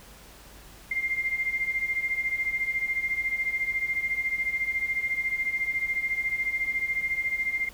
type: beating tone pair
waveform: sine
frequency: 2095 / 2109 Hz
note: C7 / C7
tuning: +2 / +13 cents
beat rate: 14 Hz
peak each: -31 / -27 dBFS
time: 0.91-7.69 s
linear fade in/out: 5 ms
effects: added 50 Hz sine -52 dBFS peak until 7.73 s + pink hiss -50 dBFS RMS until 7.73 s